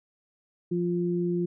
sine tone pair together, 174.61 / 349.8 Hz, F3 / F4, 0 / +3 cents, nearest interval octave, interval 1203 cents, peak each -27 dBFS, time 0.71-1.46 s, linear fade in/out 10 ms, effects none

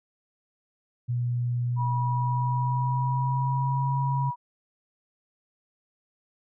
sine tone with pitch glide, 121.4 to 135.48 Hz, B2 to C#3, -29 to -39 cents, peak -24 dBFS, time 1.08-4.31 s, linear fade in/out 20 ms, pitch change +190 cents, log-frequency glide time 1.64-3.95 s
sine tone, 970 Hz, B5, 31 cents flat, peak -28 dBFS, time 1.76-4.36 s, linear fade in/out 50 ms
effects none

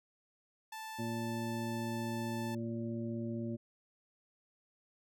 sawtooth tone, 880 Hz, A5, in tune, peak -39 dBFS, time 0.72-2.55 s, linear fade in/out 5 ms
harmonic tone, 115.5 Hz, A#2, 16 cents flat, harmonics 1 / 2 / 3 / 5, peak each -41 / -38 / -43 / -48 dBFS, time 0.98-3.57 s, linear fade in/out 20 ms
effects none

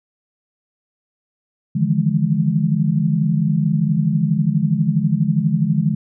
sine tone cluster, 146.1 / 158.5 / 170.6 / 208.8 Hz, D3 / D#3 / F3 / G#3, -9 / +32 / -40 / +10 cents, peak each -20 dBFS, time 1.75-5.95 s, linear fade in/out 10 ms, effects none

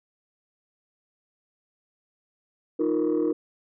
sine chord, Eb suspended second, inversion none, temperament just, 311.1 / 350 / 466.7 Hz, Eb4 / F4 / Bb4, 0 / +4 / +2 cents, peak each -23 / -25 / -25 dBFS, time 2.79-3.33 s, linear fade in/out 10 ms, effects tanh soft clip ceiling -17 dBFS

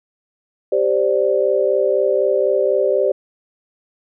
sine chord, G suspended fourth, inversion none, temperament equal, 392 / 523.3 / 587.3 Hz, G4 / C5 / D5, 0 / 0 / 0 cents, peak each -18 dBFS, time 0.72-3.12 s, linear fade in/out 5 ms, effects none

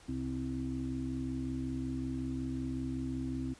harmonic tone, 65.41 Hz, C2, in tune, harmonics 1 / 2 / 4 / 5, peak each -42 / -41 / -36 / -43 dBFS, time 0.08-3.54 s, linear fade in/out 10 ms, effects pink hiss -58 dBFS RMS until 3.59 s + resampled to 22050 Hz

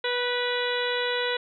harmonic tone with a mistuned harmonic, 489.1 Hz, B4, 17 cents flat, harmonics 1 / 2 / 3 / 4 / 5 / 6 / 7 / 8, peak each -28 / -34 / -32 / -33 / -38 / -37 / -34 / -34 dBFS, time 0.04-1.37 s, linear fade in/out 5 ms, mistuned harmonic 3, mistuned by +20 cents, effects none

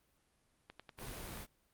click train, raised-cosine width 0.3 ms, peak -33 dBFS, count 8, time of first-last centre 0.7-1.373 s, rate 10.4 Hz
pink noise, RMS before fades -46 dBFS, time 0.97-1.47 s, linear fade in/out 50 ms
effects pink hiss -75 dBFS RMS until 1.73 s + Opus 32 kbps

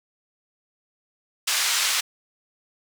white band-pass noise, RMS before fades -23 dBFS, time 1.47-2.01 s, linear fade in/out 10 ms, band 1200 to 6800 Hz, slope 12 dB/octave, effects none

